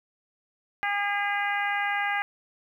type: harmonic tone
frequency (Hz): 406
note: G#4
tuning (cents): -39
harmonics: 2 / 3 / 4 / 5 / 6 / 7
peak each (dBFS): -29 / -35 / -30 / -30 / -37 / -42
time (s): 0.83-2.22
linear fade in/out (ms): 0
effects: 10-bit